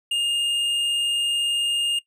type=tone with hard clipping; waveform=triangle; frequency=2827 Hz; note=F7; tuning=20 cents sharp; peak=-22 dBFS; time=0.11-1.99 s; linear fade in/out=5 ms; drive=10 dB; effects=noise-tail reverb RT60 0.1 s tail -18 dB re dry

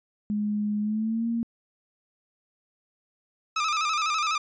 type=tone with pitch glide; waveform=sine; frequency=209 to 231.9 Hz; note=G#3 to A#3; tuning=+11 to -9 cents; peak=-24 dBFS; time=0.3-1.43 s; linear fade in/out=0 ms; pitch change=+180 cents; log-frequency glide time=0.81-1.27 s
type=tone with vibrato; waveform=sawtooth; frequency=1244.5 Hz; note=D#6; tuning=in tune; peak=-20 dBFS; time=3.56-4.38 s; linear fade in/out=5 ms; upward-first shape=square; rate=12 Hz; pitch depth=65 cents each way
effects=resampled to 16000 Hz

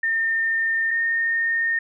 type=tone pair in turn; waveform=sine; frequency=1813 / 1833 Hz; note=A#6 / A#6; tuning=-49 / -30 cents; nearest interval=unison; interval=19 cents; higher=second; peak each=-19 dBFS; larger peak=neither; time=0.03-0.91 / 0.91-1.79 s; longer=neither; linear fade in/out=5 ms; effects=none

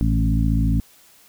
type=harmonic tone with a mistuned harmonic; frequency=55 Hz; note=A1; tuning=in tune; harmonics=1 / 2 / 3 / 4 / 5; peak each=-19 / -22 / -24 / -25 / -26 dBFS; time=0.01-0.8 s; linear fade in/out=0 ms; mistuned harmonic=2; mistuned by=+34 cents; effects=white hiss -52 dBFS RMS until 1.28 s

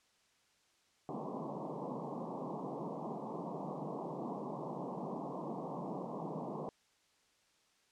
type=band-pass noise; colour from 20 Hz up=pink; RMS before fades=-42 dBFS; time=1.09-6.69 s; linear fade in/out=0 ms; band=140 to 1100 Hz; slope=96 dB/octave; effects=white hiss -72 dBFS RMS until 7.91 s + low-pass 7000 Hz 12 dB/octave

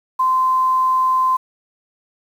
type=tone with quantisation; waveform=sine; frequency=1035 Hz; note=C6; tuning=19 cents flat; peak=-13 dBFS; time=0.19-1.37 s; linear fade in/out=10 ms; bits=7; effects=none

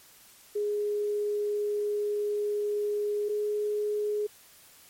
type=tone pair in turn; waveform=sine; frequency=415.3 / 418.7 Hz; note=G#4 / G#4; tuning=0 / +14 cents; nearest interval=unison; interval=14 cents; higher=second; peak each=-26 dBFS; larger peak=neither; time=0.55-3.29 / 3.29-4.27 s; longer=first; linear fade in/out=10 ms; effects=white hiss -55 dBFS RMS until 4.89 s + MP3 64 kbps

